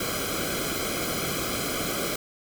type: noise with comb filter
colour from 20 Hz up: pink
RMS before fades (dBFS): -29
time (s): 0-2.16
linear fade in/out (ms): 5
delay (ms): 1.1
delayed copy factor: -0.85
effects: none